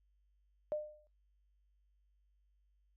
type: tone with exponential decay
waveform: sine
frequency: 604 Hz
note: D5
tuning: 48 cents sharp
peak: -31 dBFS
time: 0.72-1.07 s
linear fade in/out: 0 ms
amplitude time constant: 76 ms
effects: noise-tail reverb RT60 0.2 s tail -19 dB re dry + added 50 Hz sine -70 dBFS peak until 2.96 s